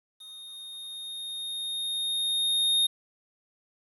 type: tone with level ramp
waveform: square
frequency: 3697 Hz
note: A#7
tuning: 15 cents flat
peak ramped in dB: -44 to -21 dBFS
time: 0.2-2.87 s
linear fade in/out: 10 ms
effects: resampled to 32000 Hz + 10-bit